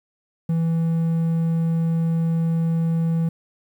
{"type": "tone", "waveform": "triangle", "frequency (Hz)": 164.81, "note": "E3", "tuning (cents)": 0, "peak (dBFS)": -16, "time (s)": [0.49, 3.29], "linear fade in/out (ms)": 5, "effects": ["9-bit"]}